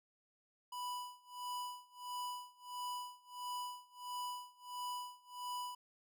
square tone with tremolo, 987.8 Hz, B5, in tune, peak -40 dBFS, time 0.72-5.75 s, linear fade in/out 5 ms, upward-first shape sine, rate 1.5 Hz, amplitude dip 95%, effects none

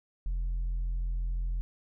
triangle tone with tanh clipping, 42.92 Hz, F1, 29 cents flat, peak -29 dBFS, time 0.26-1.61 s, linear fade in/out 0 ms, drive 7 dB, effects none

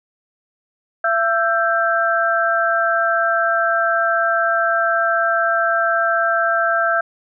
sine tone cluster, 674 / 1333 / 1574 Hz, E5 / E6 / G6, +38 / +19 / +7 cents, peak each -19 dBFS, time 1.04-7.01 s, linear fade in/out 5 ms, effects none

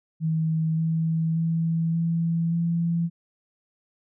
sine tone with pitch steps, 160 / 162.14 / 164.31 / 166.51 / 168.73 Hz, D#3 / E3 / E3 / E3 / E3, +49 / -28 / -5 / +18 / +41 cents, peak -21 dBFS, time 0.2-3.1 s, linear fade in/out 50 ms, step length 580 ms, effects none

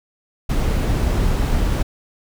brown noise, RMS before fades -18 dBFS, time 0.49-1.83 s, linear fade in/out 10 ms, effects none

